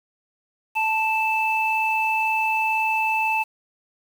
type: tone pair together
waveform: sine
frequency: 880.9 / 2637 Hz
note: A5 / E7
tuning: +2 / 0 cents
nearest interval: octave + perfect fifth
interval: 1898 cents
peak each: -22 dBFS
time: 0.75-3.44 s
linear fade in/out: 20 ms
effects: 7-bit